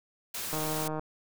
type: noise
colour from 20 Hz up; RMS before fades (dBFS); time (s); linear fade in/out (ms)
white; -36; 0.34-0.88; 5
type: click train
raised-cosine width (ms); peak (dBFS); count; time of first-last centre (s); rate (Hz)
1; -21; 73; 0.53-0.995; 155
effects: none